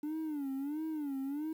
triangle tone with vibrato, 292.1 Hz, D4, 9 cents flat, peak -32 dBFS, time 0.03-1.53 s, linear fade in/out 5 ms, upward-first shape sine, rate 1.5 Hz, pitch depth 150 cents each way, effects tanh soft clip ceiling -28 dBFS + 10-bit

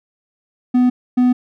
triangle tone pair in turn, 249.1 / 249.1 Hz, B3 / B3, +15 / +15 cents, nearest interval unison, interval 0 cents, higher neither, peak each -8 dBFS, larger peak neither, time 0.74-0.9 / 1.17-1.33 s, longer neither, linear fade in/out 10 ms, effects none

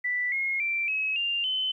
sine tone with pitch steps, 1976 / 2155 / 2350 / 2563 / 2794 / 3047 Hz, B6 / C#7 / D7 / E7 / F7 / G7, 0 / -49 / +1 / -49 / 0 / -50 cents, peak -25 dBFS, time 0.04-1.72 s, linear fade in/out 10 ms, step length 280 ms, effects 11-bit

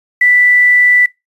sine tone with quantisation, 1975.5 Hz, B6, in tune, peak -6 dBFS, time 0.21-1.06 s, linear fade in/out 5 ms, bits 6, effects noise-tail reverb RT60 0.2 s tail -21 dB re dry + resampled to 32000 Hz

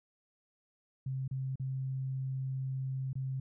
sine tone with dropouts, 132.4 Hz, C3, 21 cents sharp, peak -33 dBFS, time 1.06-3.4 s, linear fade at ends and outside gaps 5 ms, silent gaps 1.279-1.311 / 1.557-1.597 / 3.131-3.154 s, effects none

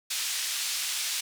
pink band-pass noise, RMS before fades -31 dBFS, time 0.1-1.21 s, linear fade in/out 10 ms, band 3100 to 10000 Hz, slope 12 dB/octave, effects none

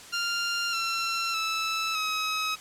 15% pulse tone with pitch steps, 1395 / 1353.7 / 1313.7 / 1274.8 Hz, F6 / E6 / E6 / D#6, -2 / +46 / -6 / +42 cents, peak -20 dBFS, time 0.12-2.56 s, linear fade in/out 20 ms, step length 610 ms, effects white hiss -46 dBFS RMS until 2.6 s + low-pass 9000 Hz 12 dB/octave

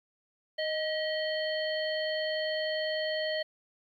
harmonic tone with a mistuned harmonic, 622.3 Hz, D#5, in tune, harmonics 1 / 3 / 5 / 7, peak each -31 / -36 / -38 / -39 dBFS, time 0.58-3.43 s, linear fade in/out 10 ms, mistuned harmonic 3, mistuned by +40 cents, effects 11-bit

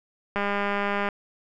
click train, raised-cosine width 0.5 ms, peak -12 dBFS, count 148, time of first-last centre 0.36-1.088 s, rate 202 Hz, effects none

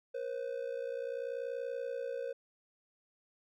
triangle ring-modulated tone, 507 Hz, B4, 45 cents sharp, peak -31 dBFS, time 0.14-2.33 s, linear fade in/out 10 ms, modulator 30.3 Hz, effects none

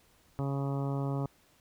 harmonic tone, 138.59 Hz, C#3, in tune, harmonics 1 / 2 / 3 / 4 / 5 / 6 / 7 / 8 / 9, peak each -31 / -37 / -41 / -43 / -45 / -47 / -48 / -49 / -50 dBFS, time 0.39-1.26 s, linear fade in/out 0 ms, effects pink hiss -65 dBFS RMS until 1.6 s

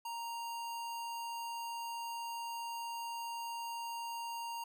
square tone, 932.3 Hz, A#5, in tune, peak -40 dBFS, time 0.05-4.64 s, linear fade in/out 5 ms, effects none

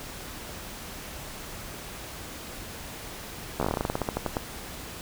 slowing click train, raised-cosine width 1 ms, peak -12 dBFS, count 18, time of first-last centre 3.6-4.369 s, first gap 13 ms, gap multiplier 1.14, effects pink hiss -40 dBFS RMS until 5.01 s

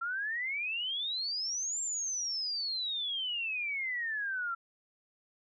sine exponential two-way sweep, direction up then down, 1349 to 7459 to 1349 Hz, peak -32 dBFS, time 0.01-4.55 s, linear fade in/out 10 ms, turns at 1.81 s, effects none

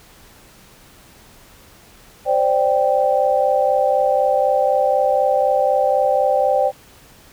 sine chord, C suspended second, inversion none, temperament equal, 523.3 / 587.3 / 784 Hz, C5 / D5 / G5, 0 / 0 / 0 cents, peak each -18 dBFS, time 2.25-6.72 s, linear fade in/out 50 ms, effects pink hiss -47 dBFS RMS until 7.32 s

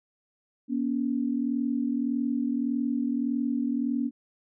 sine tone pair together, 240.6 / 282.3 Hz, B3 / C#4, -45 / +32 cents, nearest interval minor third, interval 277 cents, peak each -27 / -28 dBFS, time 0.68-4.11 s, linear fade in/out 50 ms, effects none

